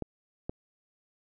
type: clicks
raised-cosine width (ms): 2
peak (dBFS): -20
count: 2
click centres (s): 0.023 / 0.495
effects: none